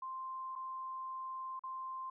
sine tone with dropouts, 1046.5 Hz, C6, in tune, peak -40 dBFS, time 0.02-2.1 s, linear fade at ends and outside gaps 5 ms, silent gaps 0.554-0.559 / 1.594-1.636 s, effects none

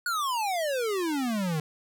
square exponential sweep, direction down, 1480 to 148.8 Hz, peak -27 dBFS, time 0.06-1.6 s, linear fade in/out 2 ms, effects none

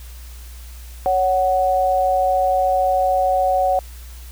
sine tone pair together, 557.4 / 744 Hz, C#5 / F#5, +9 / +9 cents, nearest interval perfect fourth, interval 500 cents, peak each -19 / -16 dBFS, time 1.06-3.79 s, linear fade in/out 0 ms, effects added 60 Hz sine -34 dBFS peak until 4.31 s + white hiss -45 dBFS RMS until 4.31 s

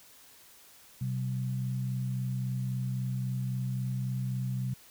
sine tone pair together, 127.88 / 191.6 Hz, C3 / G3, -39 / -39 cents, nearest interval perfect fifth, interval 700 cents, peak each -30 / -38 dBFS, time 1.01-4.74 s, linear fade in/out 5 ms, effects white hiss -56 dBFS RMS until 4.9 s

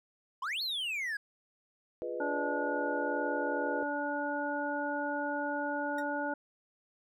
triangle exponential two-way sweep, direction up then down, 967 to 4435 to 1610 Hz, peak -31 dBFS, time 0.42-1.17 s, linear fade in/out 5 ms, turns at 0.62 s
sine chord, F half-diminished seventh, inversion none, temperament equal, 349.2 / 415.3 / 493.9 / 622.3 Hz, F4 / Ab4 / Cb5 / Eb5, 0 / 0 / 0 / 0 cents, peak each -41 / -42 / -37 / -42 dBFS, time 2.02-3.83 s, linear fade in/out 0 ms
harmonic tone, 290 Hz, D4, 22 cents flat, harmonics 1 / 2 / 3 / 5, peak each -37 / -37 / -37 / -37 dBFS, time 2.2-6.34 s, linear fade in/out 5 ms
sawtooth tone with exponential decay, 1864.7 Hz, A#6, in tune, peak -39 dBFS, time 5.98-6.05 s, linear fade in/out 5 ms, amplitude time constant 15 ms
effects none

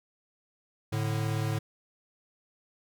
square tone pair together, 109.2 / 146.99 Hz, A2 / D3, -13 / +2 cents, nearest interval perfect fourth, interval 515 cents, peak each -30 / -33 dBFS, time 0.92-1.59 s, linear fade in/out 10 ms, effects none

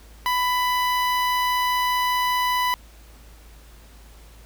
sawtooth tone with notch filter, 995 Hz, B5, 13 cents sharp, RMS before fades -22 dBFS, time 0.26-2.74 s, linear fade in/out 0 ms, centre 7600 Hz, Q 0.99, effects added 54 Hz sine -45 dBFS peak until 4.45 s + pink hiss -52 dBFS RMS until 4.45 s

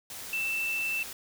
sine tone in noise, 2661 Hz, E7, 16 cents sharp, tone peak -28 dBFS, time 0.33-1.03 s, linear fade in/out 2 ms, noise white, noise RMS -41 dBFS, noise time 0.1-1.13 s, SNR +10 dB, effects none

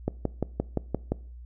click train, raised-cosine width 2 ms, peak -12 dBFS, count 7, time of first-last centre 0.08-1.12 s, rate 5.77 Hz, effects noise-tail reverb RT60 0.5 s tail -22 dB re dry + added 60 Hz sine -41 dBFS peak until 1.45 s

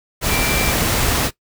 sine tone in noise, 2349 Hz, D7, in tune, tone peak -24 dBFS, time 0.28-0.75 s, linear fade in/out 50 ms, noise pink, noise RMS -18 dBFS, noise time 0.21-1.31 s, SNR -9 dB, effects noise-tail reverb RT60 0.1 s tail -18 dB re dry

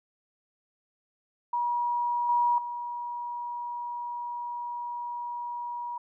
sine tone with level steps, 960 Hz, B5, 49 cents flat, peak -25 / -21 / -32 dBFS, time 1.53-5.98 s, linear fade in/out 5 ms, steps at 2.29 / 2.58 s, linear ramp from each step 2 ms, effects none

